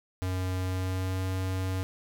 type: tone with pitch glide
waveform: square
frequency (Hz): 92.5 to 93.79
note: F#2 to F#2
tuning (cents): 0 to +24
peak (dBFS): -29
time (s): 0.22-1.83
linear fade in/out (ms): 0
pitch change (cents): +24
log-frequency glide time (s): 0.6-1.23
effects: none